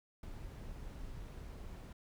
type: noise with ADSR envelope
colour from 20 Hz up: brown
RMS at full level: -43 dBFS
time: 0.23-1.93 s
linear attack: 4 ms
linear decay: 16 ms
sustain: -4 dB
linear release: 6 ms
effects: none